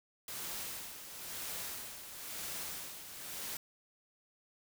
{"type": "noise with tremolo", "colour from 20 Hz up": "white", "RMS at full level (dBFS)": -41, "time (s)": [0.28, 3.57], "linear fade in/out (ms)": 2, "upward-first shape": "sine", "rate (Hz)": 0.99, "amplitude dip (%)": 60, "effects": []}